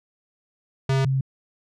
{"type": "tone pair in turn", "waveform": ["square", "sine"], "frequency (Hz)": [134.4, 133.74], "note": ["C3", "C3"], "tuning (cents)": [47, 38], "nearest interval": "unison", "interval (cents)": 9, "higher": "first", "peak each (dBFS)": -19, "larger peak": "neither", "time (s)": [[0.89, 1.05], [1.05, 1.21]], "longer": "neither", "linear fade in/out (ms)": 5, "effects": ["low-pass 6000 Hz 12 dB/octave"]}